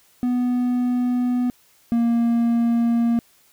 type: tone pair in turn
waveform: triangle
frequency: 246.9 / 233.9 Hz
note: B3 / A#3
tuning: 0 / +6 cents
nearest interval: minor second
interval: 94 cents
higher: first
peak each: -16 / -14 dBFS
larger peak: second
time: 0.23-1.5 / 1.92-3.19 s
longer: neither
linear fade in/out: 0 ms
effects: white hiss -57 dBFS RMS until 3.52 s